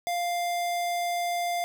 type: tone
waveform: square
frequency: 698.5 Hz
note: F5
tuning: in tune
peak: -27 dBFS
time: 0.07-1.64 s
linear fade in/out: 0 ms
effects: none